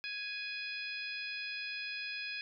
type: harmonic tone with a mistuned harmonic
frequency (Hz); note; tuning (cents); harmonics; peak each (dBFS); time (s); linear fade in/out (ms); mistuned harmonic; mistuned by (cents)
830.6; G#5; 0; 2 / 3 / 4 / 5 / 6; -45 / -40 / -49 / -49 / -46; 0.04-2.41; 0; 4; +25
effects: none